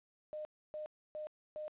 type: tone bursts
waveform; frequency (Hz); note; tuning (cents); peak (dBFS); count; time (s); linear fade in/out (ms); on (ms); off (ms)
sine; 610; D#5; -34; -40; 4; 0.33-1.68; 0; 120; 290
effects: resampled to 8000 Hz + 12-bit